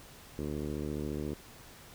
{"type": "tone with low-pass filter", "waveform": "10% pulse", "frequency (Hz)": 74.4, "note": "D2", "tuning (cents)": 23, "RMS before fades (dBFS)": -36, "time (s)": [0.39, 1.34], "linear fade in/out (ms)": 0, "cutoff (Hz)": 420, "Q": 1.4, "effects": ["pink hiss -53 dBFS RMS until 1.94 s"]}